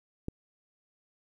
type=click; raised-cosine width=3 ms; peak=-21 dBFS; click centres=0.284 s; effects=10-bit